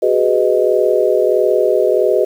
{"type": "chord", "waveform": "sine", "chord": "G# minor seventh", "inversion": "third", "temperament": "just", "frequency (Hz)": [373.8, 415.3, 498.4, 623], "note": ["F#4", "G#4", "B4", "D#5"], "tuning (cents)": [18, 0, 16, 2], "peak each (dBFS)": -16, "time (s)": [0.02, 2.25], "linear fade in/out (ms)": 10, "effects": ["7-bit"]}